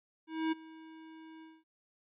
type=tone with ADSR envelope; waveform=square; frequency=320 Hz; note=D#4; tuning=49 cents sharp; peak=-29 dBFS; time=0.27-1.64 s; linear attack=250 ms; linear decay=16 ms; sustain=-21 dB; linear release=220 ms; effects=resampled to 8000 Hz